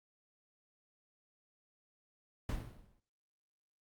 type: noise with exponential decay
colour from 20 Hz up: brown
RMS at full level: -34 dBFS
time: 2.49-3 s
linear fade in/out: 2 ms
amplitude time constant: 110 ms
effects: noise-tail reverb RT60 0.5 s tail -25 dB re dry + Opus 48 kbps